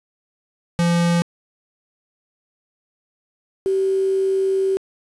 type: tone pair in turn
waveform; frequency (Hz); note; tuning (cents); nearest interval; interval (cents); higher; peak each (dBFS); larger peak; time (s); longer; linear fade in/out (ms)
square / sine; 171.5 / 385; F3 / G4; -31 / -31; octave + major second; 1400; second; -16; neither; 0.79-1.22 / 3.66-4.77; second; 0
effects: resampled to 22050 Hz + 7-bit